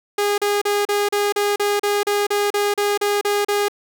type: tone bursts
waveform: sawtooth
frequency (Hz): 409.7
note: G#4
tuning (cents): -24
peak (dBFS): -13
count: 15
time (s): 0.18-3.684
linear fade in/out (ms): 5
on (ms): 200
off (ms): 36
effects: none